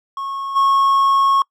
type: tone with level steps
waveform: triangle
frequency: 1095 Hz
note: C#6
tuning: 22 cents flat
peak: -21 / -10 dBFS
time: 0.17-1.42 s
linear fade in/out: 2 ms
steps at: 0.55 s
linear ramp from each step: 20 ms
effects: noise-tail reverb RT60 0.1 s tail -26 dB re dry